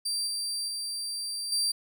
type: tone with level steps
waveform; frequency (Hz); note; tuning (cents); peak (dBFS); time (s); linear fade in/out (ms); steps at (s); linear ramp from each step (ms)
30% pulse; 4699; D8; 0; -25 / -27 / -29 / -22; 0.05-1.72; 10; 0.27 / 0.68 / 1.52; 2
effects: none